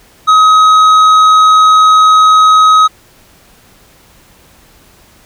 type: tone with tanh clipping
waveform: sine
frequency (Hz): 1268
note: D#6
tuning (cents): +32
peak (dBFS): -4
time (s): 0.27-2.88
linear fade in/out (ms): 20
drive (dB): 8
effects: pink hiss -44 dBFS RMS until 5.25 s